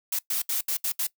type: noise bursts at uneven times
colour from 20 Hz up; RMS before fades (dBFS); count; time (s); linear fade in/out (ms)
blue; -27; 6; 0.12-0.19 / 0.3-0.42 / 0.49-0.61 / 0.68-0.77 / 0.84-0.92 / 0.99-1.07; 5
effects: noise-tail reverb RT60 0.1 s tail -20 dB re dry